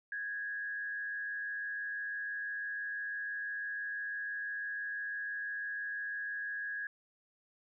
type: tone with frequency modulation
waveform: sine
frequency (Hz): 1656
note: G#6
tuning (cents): -5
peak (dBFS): -36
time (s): 0.12-6.87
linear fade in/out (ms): 2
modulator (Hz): 106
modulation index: 0.54
effects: none